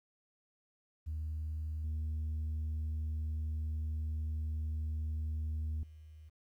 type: tone with level steps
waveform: sine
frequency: 77.78 Hz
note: D#2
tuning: in tune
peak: -34 / -31 / -50 dBFS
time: 1.06-6.3 s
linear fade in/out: 20 ms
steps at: 1.84 / 5.83 s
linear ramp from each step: 2 ms
effects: tanh soft clip ceiling -33 dBFS + 12-bit